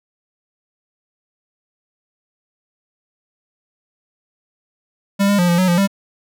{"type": "tone with pitch steps", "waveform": "square", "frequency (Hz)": [199, 202.5, 176.5, 172.7, 185.1, 173.8, 197.4], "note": ["G3", "G#3", "F3", "F3", "F#3", "F3", "G3"], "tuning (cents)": [26, -43, 19, -19, 1, -8, 12], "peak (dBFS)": -13, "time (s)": [5.19, 5.876], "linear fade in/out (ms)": 20, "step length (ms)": 98, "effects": []}